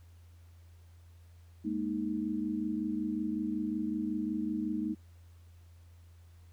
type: chord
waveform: sine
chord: Ab suspended second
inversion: none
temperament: equal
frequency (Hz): 207.7 / 233.1 / 311.1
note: Ab3 / Bb3 / Eb4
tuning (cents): 0 / 0 / 0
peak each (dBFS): -36 / -36 / -34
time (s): 1.64-4.95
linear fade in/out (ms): 20
effects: added 85 Hz sine -53 dBFS peak until 6.52 s + pink hiss -69 dBFS RMS until 6.52 s